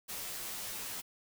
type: noise with comb filter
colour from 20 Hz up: white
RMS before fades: -41 dBFS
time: 0.08-1.02 s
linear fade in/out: 20 ms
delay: 13 ms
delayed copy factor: -0.9
effects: none